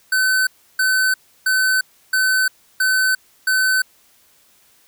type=tone bursts; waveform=square; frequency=1521 Hz; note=F#6; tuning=47 cents sharp; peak=-15 dBFS; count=6; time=0.12-3.82 s; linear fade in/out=5 ms; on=350 ms; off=320 ms; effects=white hiss -55 dBFS RMS until 4.87 s